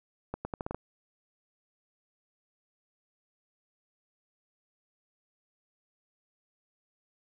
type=accelerating click train; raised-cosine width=1 ms; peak=-20 dBFS; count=7; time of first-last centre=0.34-0.746 s; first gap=110 ms; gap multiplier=0.8; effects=none